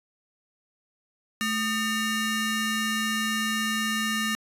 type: ring-modulated tone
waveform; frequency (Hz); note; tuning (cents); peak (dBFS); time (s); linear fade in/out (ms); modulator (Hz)
25% pulse; 1011; B5; +40; -18; 1.41-4.35; 0; 793
effects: resampled to 32000 Hz